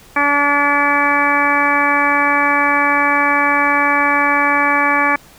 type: harmonic tone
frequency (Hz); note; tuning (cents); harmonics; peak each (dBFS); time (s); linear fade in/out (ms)
287.1; D4; -39; 1 / 2 / 3 / 4 / 5 / 6 / 7 / 8; -22 / -24 / -19 / -17 / -24 / -18 / -25 / -18; 0.16-5.16; 5
effects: pink hiss -44 dBFS RMS until 5.38 s